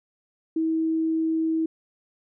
sine tone, 322 Hz, E4, 41 cents flat, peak -21 dBFS, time 0.56-1.66 s, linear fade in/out 5 ms, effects none

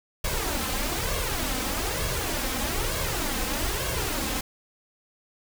pink noise with flanger, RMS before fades -28 dBFS, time 0.24-4.41 s, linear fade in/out 5 ms, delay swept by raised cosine 1.8 to 3.9 ms, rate 1.1 Hz, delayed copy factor +0.6, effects none

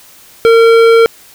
triangle tone with hard clipping, 457.6 Hz, A#4, 32 cents flat, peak -5 dBFS, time 0.45-1.06 s, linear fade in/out 0 ms, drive 17 dB, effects white hiss -40 dBFS RMS until 1.34 s

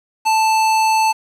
square tone, 880 Hz, A5, in tune, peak -13 dBFS, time 0.25-1.13 s, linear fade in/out 20 ms, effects low-pass 10000 Hz 12 dB/octave + 7-bit

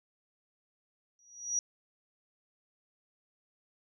sine tone with exponential growth, 5790 Hz, F#8, 38 cents flat, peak -25 dBFS, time 1.19-1.59 s, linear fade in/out 1 ms, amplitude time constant 85 ms, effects none

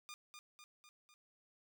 10% pulse tone with echo, 1210 Hz, D#6, 49 cents flat, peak -40 dBFS, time 0.09-0.14 s, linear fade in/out 0 ms, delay 250 ms, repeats 4, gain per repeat -4 dB, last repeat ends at 1.14 s, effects none

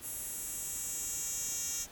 10% pulse tone with high-pass filter sweep, 464.8 Hz, A#4, 5 cents flat, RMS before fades -38 dBFS, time 0.01-1.87 s, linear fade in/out 50 ms, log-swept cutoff 10000 to 5900 Hz, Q 2.4, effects pink hiss -53 dBFS RMS until 1.91 s

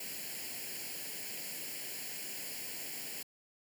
white noise with comb filter, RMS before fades -42 dBFS, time 0-3.23 s, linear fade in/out 5 ms, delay 0.41 ms, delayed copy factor +0.75, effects high-pass 150 Hz 12 dB/octave

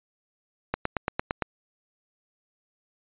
click train, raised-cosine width 0.5 ms, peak -10 dBFS, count 7, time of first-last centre 0.74-1.423 s, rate 8.79 Hz, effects resampled to 8000 Hz

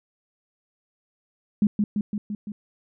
sine tone with echo, 207.7 Hz, G#3, in tune, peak -15 dBFS, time 1.62-1.67 s, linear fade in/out 2 ms, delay 170 ms, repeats 5, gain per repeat -3 dB, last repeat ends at 2.52 s, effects none

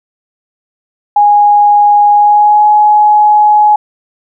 sine tone with pitch glide, 826 to 841.4 Hz, G#5 to G#5, -10 to +22 cents, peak -3 dBFS, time 1.16-3.76 s, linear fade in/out 5 ms, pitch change +32 cents, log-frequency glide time 2.13-2.66 s, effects none

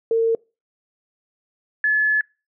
sine tone pair in turn, 454.8 / 1717.1 Hz, A#4 / A6, -43 / -43 cents, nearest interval octave + major seventh, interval 2300 cents, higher second, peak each -15 dBFS, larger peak neither, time 0.11-0.35 / 1.84-2.21 s, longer second, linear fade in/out 2 ms, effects noise-tail reverb RT60 0.3 s tail -25 dB re dry

